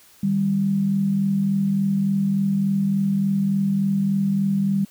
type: tone pair together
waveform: sine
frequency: 153.6 / 197.05 Hz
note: D#3 / G3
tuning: -22 / +9 cents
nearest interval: major third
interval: 431 cents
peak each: -27 / -18 dBFS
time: 0.23-4.85 s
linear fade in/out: 5 ms
effects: white hiss -52 dBFS RMS until 4.9 s